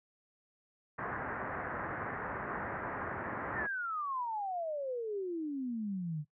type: low-pass noise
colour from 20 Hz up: white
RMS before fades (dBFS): -39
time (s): 0.98-3.67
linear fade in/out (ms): 10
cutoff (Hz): 1800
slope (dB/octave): 48
type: exponential sweep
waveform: sine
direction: down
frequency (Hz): 1864.7 to 144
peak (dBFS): -34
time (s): 3.54-6.25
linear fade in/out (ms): 50
effects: noise-tail reverb RT60 0.1 s tail -19 dB re dry + high-pass 60 Hz 12 dB/octave